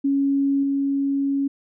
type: tone with level steps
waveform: sine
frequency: 277.2 Hz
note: C#4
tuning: in tune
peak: -17 / -19 dBFS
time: 0.04-1.48 s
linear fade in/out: 10 ms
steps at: 0.63 s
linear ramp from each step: 2 ms
effects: none